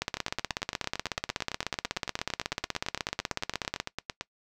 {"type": "two click trains", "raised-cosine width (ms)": 0.2, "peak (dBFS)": [-11, -15], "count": [63, 37], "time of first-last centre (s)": [[0.02, 3.8], [0.17, 4.21]], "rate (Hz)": [16.4, 8.91], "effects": ["noise-tail reverb RT60 0.1 s tail -21 dB re dry"]}